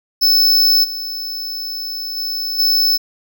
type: tone with level steps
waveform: square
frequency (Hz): 5260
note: E8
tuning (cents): -5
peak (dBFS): -10 / -23 / -20 / -12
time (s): 0.21-2.98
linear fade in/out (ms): 20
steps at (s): 0.83 / 2.16 / 2.58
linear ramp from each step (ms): 20
effects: none

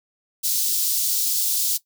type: high-pass noise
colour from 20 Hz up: white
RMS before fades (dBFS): -22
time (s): 0.43-1.78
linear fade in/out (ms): 20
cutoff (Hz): 4000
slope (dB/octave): 24
effects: noise-tail reverb RT60 0.1 s tail -17 dB re dry

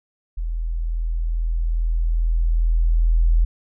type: tone with level ramp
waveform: sine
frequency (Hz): 41.2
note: E1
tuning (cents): 0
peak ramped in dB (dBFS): -22 to -12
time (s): 0.37-3.45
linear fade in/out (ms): 10
effects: none

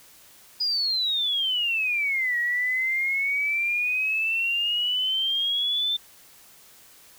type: exponential two-way sweep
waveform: sine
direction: down then up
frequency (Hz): 4978 to 1900 to 3575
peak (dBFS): -22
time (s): 0.6-5.97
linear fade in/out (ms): 10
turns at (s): 2.38
effects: white hiss -52 dBFS RMS until 7.18 s

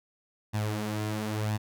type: tone with flanger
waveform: sawtooth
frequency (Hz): 106.7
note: G#2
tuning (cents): +47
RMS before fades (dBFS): -31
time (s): 0.53-1.58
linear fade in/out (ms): 20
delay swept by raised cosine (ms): 1.1 to 6.5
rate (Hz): 0.98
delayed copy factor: +0.6
effects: none

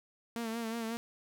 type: tone with vibrato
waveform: sawtooth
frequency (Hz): 228.2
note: A#3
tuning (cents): -37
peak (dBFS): -31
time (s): 0.36-0.97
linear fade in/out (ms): 0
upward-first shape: sine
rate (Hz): 5.5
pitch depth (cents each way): 48
effects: none

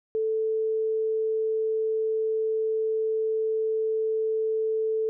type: tone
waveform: sine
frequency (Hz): 440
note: A4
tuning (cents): 0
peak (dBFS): -23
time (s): 0.15-5.09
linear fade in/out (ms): 0
effects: none

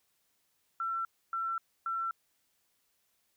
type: tone bursts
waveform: sine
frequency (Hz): 1347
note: E6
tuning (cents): +37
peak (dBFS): -31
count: 3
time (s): 0.8-2.11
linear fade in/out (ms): 2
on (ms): 250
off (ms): 280
effects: white hiss -75 dBFS RMS until 3.36 s

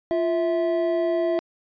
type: tone pair together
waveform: triangle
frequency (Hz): 346.7 / 654.5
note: F4 / E5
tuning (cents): -13 / -13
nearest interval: major seventh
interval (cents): 1100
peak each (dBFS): -21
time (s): 0.11-1.39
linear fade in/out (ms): 0
effects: resampled to 11025 Hz

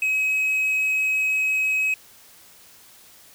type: tone with hard clipping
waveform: triangle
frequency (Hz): 2549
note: D#7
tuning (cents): +41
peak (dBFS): -20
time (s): 0.02-1.94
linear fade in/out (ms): 2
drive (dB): 5
effects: white hiss -50 dBFS RMS until 3.34 s

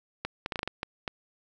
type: clicks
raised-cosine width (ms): 0.3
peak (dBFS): -15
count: 9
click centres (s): 0.25 / 0.461 / 0.522 / 0.558 / 0.592 / 0.631 / 0.676 / 0.831 / 1.078
effects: none

